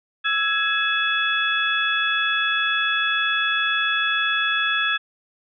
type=tone cluster; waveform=sine; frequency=1324 / 1666 / 2593 / 3399 Hz; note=E6 / G#6 / E7 / G#7; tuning=+7 / +5 / -29 / +39 cents; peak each=-26 / -22 / -26 / -25 dBFS; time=0.24-4.98 s; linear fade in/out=20 ms; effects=none